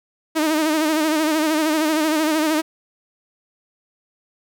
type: tone with vibrato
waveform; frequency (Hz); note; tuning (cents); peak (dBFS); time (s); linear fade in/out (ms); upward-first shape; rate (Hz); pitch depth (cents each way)
sawtooth; 311.1; D#4; 0; -13; 0.35-2.62; 20; sine; 13; 65
effects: none